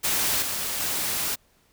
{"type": "noise with level steps", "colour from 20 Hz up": "white", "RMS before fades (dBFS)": [-24, -29, -27], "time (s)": [0.03, 1.36], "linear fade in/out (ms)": 20, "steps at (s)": [0.42, 0.8], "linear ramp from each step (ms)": 2, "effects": ["pink hiss -63 dBFS RMS until 1.72 s"]}